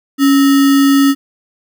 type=tone with sample-and-hold; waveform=sine; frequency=277.2 Hz; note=C#4; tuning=in tune; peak=-6 dBFS; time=0.18-1.15 s; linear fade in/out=50 ms; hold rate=1575 Hz; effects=none